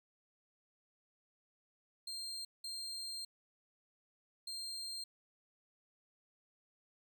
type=tone bursts at uneven times; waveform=35% pulse; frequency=4186 Hz; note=C8; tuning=in tune; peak=-40 dBFS; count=3; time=2.07-2.45 / 2.64-3.25 / 4.47-5.04 s; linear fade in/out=5 ms; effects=none